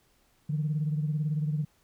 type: beating tone pair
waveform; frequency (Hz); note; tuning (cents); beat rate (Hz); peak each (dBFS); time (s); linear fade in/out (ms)
sine; 150 / 168; D3 / E3; +37 / +33; 18; -26 / -34; 0.49-1.65; 10
effects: tanh soft clip ceiling -20 dBFS + pink hiss -67 dBFS RMS until 1.83 s